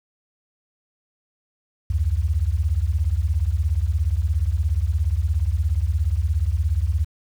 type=beating tone pair; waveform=sine; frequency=69.4 / 86.4 Hz; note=C#2 / F2; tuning=+3 / -18 cents; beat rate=17 Hz; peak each=-21 dBFS; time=1.9-7.05 s; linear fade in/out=5 ms; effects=8-bit